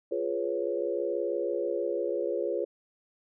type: chord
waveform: sine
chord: C# dominant seventh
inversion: first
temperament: equal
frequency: 349.2 / 415.3 / 493.9 / 554.4 Hz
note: E#4 / G#4 / B4 / C#5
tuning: 0 / 0 / 0 / 0 cents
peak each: -33 dBFS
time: 0.11-2.65 s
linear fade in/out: 10 ms
effects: none